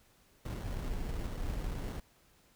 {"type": "noise with sample-and-hold", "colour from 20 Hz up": "brown", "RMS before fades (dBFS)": -37, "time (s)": [0.45, 2], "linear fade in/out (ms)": 5, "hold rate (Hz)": 2450, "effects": ["pink hiss -66 dBFS RMS until 2.55 s"]}